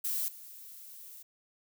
violet noise with level steps, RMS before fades -33 / -49 dBFS, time 0.04-1.23 s, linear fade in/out 10 ms, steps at 0.28 s, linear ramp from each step 2 ms, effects none

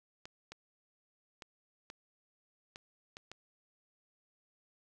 clicks, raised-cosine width 0.2 ms, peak -29 dBFS, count 7, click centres 0.255 / 0.52 / 1.422 / 1.901 / 2.759 / 3.169 / 3.316 s, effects none

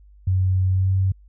sine tone with pitch glide, 93.4 to 95.2 Hz, F#2 to F#2, +17 to +50 cents, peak -16 dBFS, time 0.27-1.12 s, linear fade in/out 5 ms, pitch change +33 cents, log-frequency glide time 0.7-0.91 s, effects added 50 Hz sine -46 dBFS peak until 1.28 s

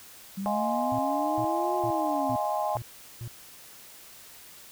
sine linear two-way sweep, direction up then down, 190.2 to 360.8 to 253.5 Hz, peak -30 dBFS, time 0.37-2.36 s, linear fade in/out 10 ms, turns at 1.76 s
sine chord, F minor seventh, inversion third, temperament equal, 622.3 / 698.5 / 830.6 / 1046.5 Hz, Eb5 / F5 / Ab5 / C6, 0 / 0 / 0 / 0 cents, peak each -31 / -33 / -29 / -34 dBFS, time 0.46-2.77 s, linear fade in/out 0 ms
triangle tone bursts, 118.2 Hz, A#2, 24 cents sharp, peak -32 dBFS, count 6, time 0.92-3.278 s, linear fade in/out 0 ms, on 68 ms, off 390 ms
effects white hiss -49 dBFS RMS until 4.71 s

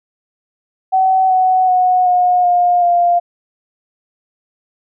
sine tone with pitch steps, 757 / 744.9 / 732.9 / 721.1 / 709.6 / 698.2 Hz, F#5 / F#5 / F#5 / F#5 / F5 / F5, +39 / +11 / -17 / -45 / +27 / -1 cents, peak -9 dBFS, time 0.92-3.2 s, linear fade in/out 20 ms, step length 380 ms, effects none

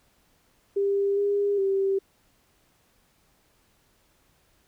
sine tone with pitch steps, 398.4 / 404.8 / 389.5 Hz, G4 / G#4 / G4, +28 / -44 / -11 cents, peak -21 dBFS, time 0.76-1.99 s, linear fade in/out 10 ms, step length 410 ms, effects pink hiss -65 dBFS RMS until 4.67 s

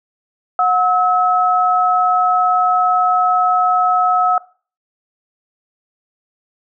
sine tone pair together, 728.6 / 1291 Hz, F#5 / E6, -27 / -37 cents, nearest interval minor seventh, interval 990 cents, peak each -14 dBFS, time 0.59-4.38 s, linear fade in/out 2 ms, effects noise-tail reverb RT60 0.4 s tail -20 dB re dry

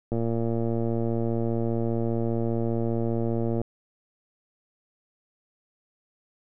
click train, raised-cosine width 2 ms, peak -15 dBFS, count 403, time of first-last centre 0.12-3.616 s, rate 115 Hz, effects none

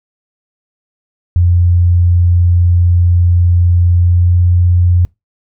sine tone with pitch glide, 87.6 to 88.41 Hz, F2 to F2, +6 to +22 cents, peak -6 dBFS, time 1.36-5.05 s, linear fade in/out 0 ms, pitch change +16 cents, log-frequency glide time 3.96-4.38 s, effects noise-tail reverb RT60 0.2 s tail -25 dB re dry

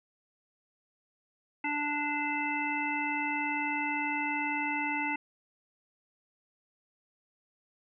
harmonic tone, 293.7 Hz, D4, in tune, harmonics 1 / 3 / 5 / 7 / 9, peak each -36 / -34 / -41 / -34 / -36 dBFS, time 1.64-5.16 s, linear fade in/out 5 ms, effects none

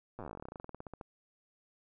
slowing click train, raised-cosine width 1 ms, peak -30 dBFS, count 28, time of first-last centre 0.19-1.012 s, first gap 8 ms, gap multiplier 1.09, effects none

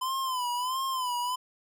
square tone with vibrato, 1017 Hz, C6, 50 cents flat, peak -29 dBFS, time 0.01-1.36 s, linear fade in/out 10 ms, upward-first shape sine, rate 1.5 Hz, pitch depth 87 cents each way, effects none

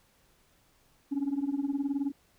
sine tone with tremolo, 280 Hz, C#4, 18 cents sharp, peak -22 dBFS, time 1.11-2.12 s, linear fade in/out 20 ms, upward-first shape triangle, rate 19 Hz, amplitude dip 95%, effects tanh soft clip ceiling -24 dBFS + pink hiss -66 dBFS RMS until 2.38 s

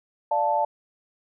sine chord, D minor, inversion none, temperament equal, 587.3 / 698.5 / 880 Hz, D5 / F5 / A5, 0 / 0 / 0 cents, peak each -26 / -27 / -22 dBFS, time 0.31-0.65 s, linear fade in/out 5 ms, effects none

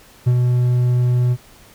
triangle tone with ADSR envelope, 123.47 Hz, B2, in tune, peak -8 dBFS, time 0.26-1.37 s, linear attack 15 ms, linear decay 63 ms, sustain -3 dB, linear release 49 ms, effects pink hiss -47 dBFS RMS until 1.74 s

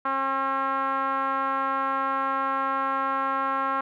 5% pulse tone with low-pass filter, 269.7 Hz, C#4, 47 cents flat, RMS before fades -26 dBFS, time 0.05-3.81 s, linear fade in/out 5 ms, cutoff 1200 Hz, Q 4.3, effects none

